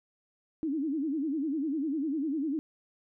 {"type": "tone with vibrato", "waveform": "sine", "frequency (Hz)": 295.2, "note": "D4", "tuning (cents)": 9, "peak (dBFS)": -28, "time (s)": [0.63, 2.59], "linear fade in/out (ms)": 0, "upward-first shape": "sine", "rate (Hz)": 10, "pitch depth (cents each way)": 180, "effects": []}